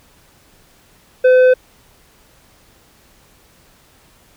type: tone with tanh clipping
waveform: sine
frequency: 509 Hz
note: C5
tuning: 48 cents flat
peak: -8 dBFS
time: 1.24-1.54 s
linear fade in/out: 10 ms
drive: 8 dB
effects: pink hiss -51 dBFS RMS until 4.36 s